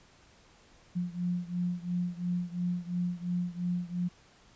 sine beating tone pair, 175.9 / 178.8 Hz, F3 / F3, +13 / +41 cents, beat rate 2.9 Hz, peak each -32 / -34 dBFS, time 0.95-4.09 s, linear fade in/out 20 ms, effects pink hiss -60 dBFS RMS until 4.55 s + resampled to 16000 Hz

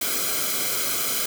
white noise with comb filter, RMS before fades -25 dBFS, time 0.01-1.26 s, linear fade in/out 5 ms, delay 1.1 ms, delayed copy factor -0.8, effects none

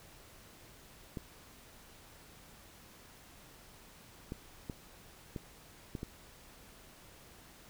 clicks, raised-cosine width 3 ms, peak -26 dBFS, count 6, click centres 1.172 / 4.321 / 4.698 / 5.362 / 5.952 / 6.031 s, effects pink hiss -57 dBFS RMS until 7.69 s

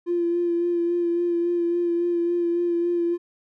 triangle tone with vibrato, 344.8 Hz, F4, 22 cents flat, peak -16 dBFS, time 0.06-3.18 s, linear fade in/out 50 ms, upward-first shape sine, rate 3.6 Hz, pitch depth 21 cents each way, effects tanh soft clip ceiling -18 dBFS

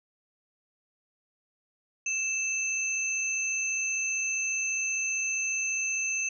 sine tone pair together, 2637 / 6272 Hz, E7 / G8, 0 / 0 cents, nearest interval octave + minor third, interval 1500 cents, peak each -29 / -31 dBFS, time 2.06-6.29 s, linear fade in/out 5 ms, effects none

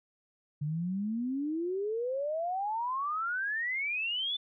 sine exponential sweep, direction up, 143.6 to 3541 Hz, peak -30 dBFS, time 0.61-4.37 s, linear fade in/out 10 ms, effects none

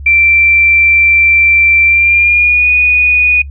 sine tone with pitch glide, 2349 to 2469 Hz, D7 to D#7, 0 to -14 cents, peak -5 dBFS, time 0.06-3.42 s, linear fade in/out 5 ms, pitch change +86 cents, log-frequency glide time 1.85-2.69 s, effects noise-tail reverb RT60 0.1 s tail -25 dB re dry + added 70 Hz sine -23 dBFS peak until 3.5 s

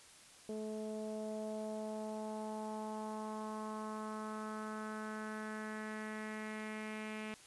sawtooth tone with low-pass filter sweep, 215.7 Hz, A3, 34 cents flat, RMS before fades -43 dBFS, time 0.49-7.34 s, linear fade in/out 0 ms, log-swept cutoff 520 to 2500 Hz, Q 3.5, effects white hiss -59 dBFS RMS until 7.46 s + resampled to 24000 Hz

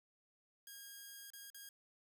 5% pulse tone with dropouts, 1629 Hz, G#6, 34 cents flat, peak -40 dBFS, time 0.67-1.69 s, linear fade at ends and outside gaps 2 ms, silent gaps 1.303-1.334 / 1.502-1.545 s, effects none

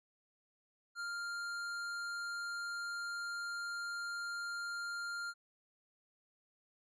sine tone with hard clipping, 1398 Hz, F6, 1 cent sharp, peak -40 dBFS, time 0.95-5.34 s, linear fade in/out 50 ms, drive 18 dB, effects low-pass 8000 Hz 12 dB/octave

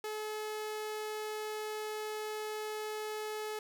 sawtooth tone, 428.4 Hz, A4, 46 cents flat, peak -33 dBFS, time 0.04-3.59 s, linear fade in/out 2 ms, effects none

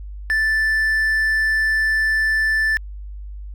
triangle tone, 1760 Hz, A6, in tune, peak -14 dBFS, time 0.3-2.77 s, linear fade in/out 0 ms, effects added 50 Hz sine -30 dBFS peak until 3.54 s

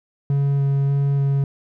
triangle tone with vibrato, 139.5 Hz, C#3, 11 cents sharp, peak -14 dBFS, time 0.3-1.44 s, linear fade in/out 2 ms, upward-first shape square, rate 1.7 Hz, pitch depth 8 cents each way, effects none

